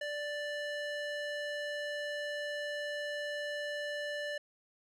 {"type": "tone with band-pass filter", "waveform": "square", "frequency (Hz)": 587.3, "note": "D5", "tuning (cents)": 0, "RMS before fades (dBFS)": -38, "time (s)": [0.01, 4.38], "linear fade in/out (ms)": 5, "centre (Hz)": 1800, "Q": 0.83, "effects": []}